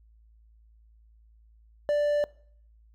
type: tone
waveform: triangle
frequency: 587.3 Hz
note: D5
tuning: in tune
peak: -20 dBFS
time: 1.89-2.24 s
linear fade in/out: 0 ms
effects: noise-tail reverb RT60 0.6 s tail -22 dB re dry + added 55 Hz sine -55 dBFS peak until 2.94 s